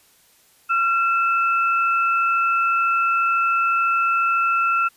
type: tone pair together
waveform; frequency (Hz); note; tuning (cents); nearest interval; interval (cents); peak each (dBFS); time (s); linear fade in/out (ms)
sine; 1367 / 2624; F6 / E7; -37 / -9; major seventh; 1128; -17 / -24; 0.69-4.89; 20
effects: white hiss -56 dBFS RMS until 4.96 s + resampled to 32000 Hz